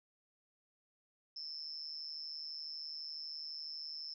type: tone with amplitude modulation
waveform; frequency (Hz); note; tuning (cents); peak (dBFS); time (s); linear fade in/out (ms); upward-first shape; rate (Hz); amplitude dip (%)
sine; 5274; E8; 0; -38; 1.36-4.14; 5; sine; 152; 100
effects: none